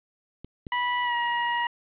clicks, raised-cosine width 3 ms, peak -28 / -24 dBFS, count 2, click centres 0.446 / 0.668 s
25% pulse tone with pitch glide, 980 to 953.2 Hz, B5 to A#5, -14 to +38 cents, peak -20 dBFS, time 0.72-1.67 s, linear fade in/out 2 ms, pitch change -48 cents, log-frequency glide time 1.03-1.15 s
effects resampled to 8000 Hz + 8-bit

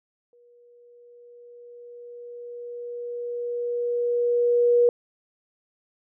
sine tone with exponential growth, 480.6 Hz, B4, 47 cents flat, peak -14 dBFS, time 0.33-4.89 s, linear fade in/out 1 ms, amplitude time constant 990 ms, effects none

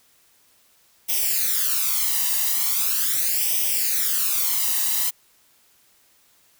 blue noise with flanger, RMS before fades -22 dBFS, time 1.08-5.11 s, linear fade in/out 20 ms, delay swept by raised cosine 0.35 to 1.05 ms, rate 0.4 Hz, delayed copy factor +0.8, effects white hiss -59 dBFS RMS until 6.59 s

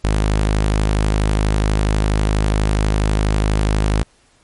sawtooth tone, 52.2 Hz, G#1, 10 cents sharp, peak -10 dBFS, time 0.04-4.03 s, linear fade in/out 0 ms, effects pink hiss -55 dBFS RMS until 4.43 s + MP3 48 kbps

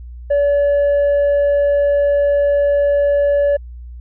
sine tone with tanh clipping, 572 Hz, D5, 46 cents flat, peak -12 dBFS, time 0.3-3.57 s, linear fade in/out 10 ms, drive 2 dB, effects added 60 Hz sine -30 dBFS peak until 4 s

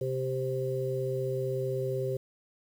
harmonic tone, 130.81 Hz, C3, in tune, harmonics 1 / 3 / 4, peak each -33 / -32 / -34 dBFS, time 0.01-2.17 s, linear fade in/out 5 ms, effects 9-bit

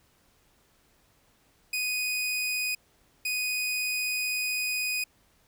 sawtooth tone pair in turn, 2489 / 2489 Hz, D#7 / D#7, 0 / 0 cents, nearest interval unison, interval 0 cents, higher neither, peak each -24 dBFS, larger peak neither, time 1.73-2.75 / 3.25-5.04 s, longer second, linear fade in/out 5 ms, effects pink hiss -65 dBFS RMS until 5.47 s

